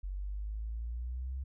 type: exponential sweep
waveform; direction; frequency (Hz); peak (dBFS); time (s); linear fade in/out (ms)
sine; up; 46.25 to 67.1; -35; 0.03-1.44; 10
effects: none